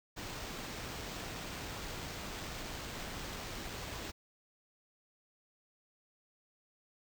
pink noise with sample-and-hold, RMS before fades -43 dBFS, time 0.16-4.12 s, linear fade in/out 20 ms, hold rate 11025 Hz, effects none

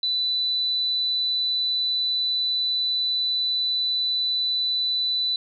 sine tone, 3985 Hz, B7, 15 cents sharp, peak -21 dBFS, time 0.03-5.36 s, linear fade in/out 2 ms, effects none

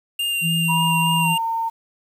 square tone with vibrato, 2794 Hz, F7, in tune, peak -21 dBFS, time 0.19-1.38 s, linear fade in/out 5 ms, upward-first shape sine, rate 3.5 Hz, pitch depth 14 cents each way
sine tone, 164.81 Hz, E3, in tune, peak -20 dBFS, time 0.41-1.37 s, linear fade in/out 50 ms
sine tone with pitch glide, 970 to 910.3 Hz, B5 to A#5, -31 to -41 cents, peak -20 dBFS, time 0.68-1.7 s, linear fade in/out 20 ms, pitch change -110 cents, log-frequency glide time 1.22-1.3 s
effects 8-bit

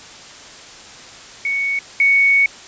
sine tone pair in turn, 2225 / 2225 Hz, C#7 / C#7, +6 / +6 cents, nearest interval unison, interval 0 cents, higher neither, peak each -17 / -10 dBFS, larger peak second, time 1.45-1.79 / 2-2.46 s, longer second, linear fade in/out 2 ms, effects white hiss -38 dBFS RMS until 2.67 s + resampled to 16000 Hz

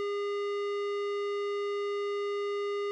sine tone with tanh clipping, 406.6 Hz, G#4, 37 cents flat, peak -32 dBFS, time 0-2.91 s, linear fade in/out 0 ms, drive 17 dB, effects none

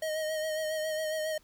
square tone with vibrato, 625 Hz, D#5, 8 cents sharp, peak -31 dBFS, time 0.02-1.38 s, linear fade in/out 5 ms, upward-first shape sine, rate 7.3 Hz, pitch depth 30 cents each way, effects pink hiss -64 dBFS RMS until 1.43 s

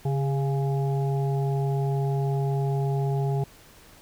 harmonic tone with a mistuned harmonic, 138.8 Hz, C#3, 3 cents sharp, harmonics 1 / 3 / 5 / 6, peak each -23 / -31 / -37 / -37 dBFS, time 0.05-3.44 s, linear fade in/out 5 ms, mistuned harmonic 3, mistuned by -38 cents, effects pink hiss -52 dBFS RMS until 4.01 s

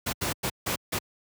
pink noise bursts at uneven times, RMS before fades -28 dBFS, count 5, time 0.06-0.13 / 0.21-0.33 / 0.43-0.5 / 0.66-0.76 / 0.92-0.99 s, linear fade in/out 10 ms, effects high-pass 80 Hz 12 dB/octave

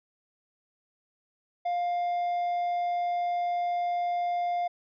triangle tone, 703 Hz, F5, 11 cents sharp, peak -24 dBFS, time 1.65-4.68 s, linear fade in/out 10 ms, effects resampled to 11025 Hz

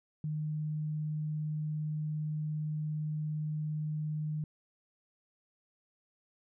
sine tone, 152.9 Hz, D#3, 30 cents flat, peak -32 dBFS, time 0.24-4.44 s, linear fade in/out 2 ms, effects none

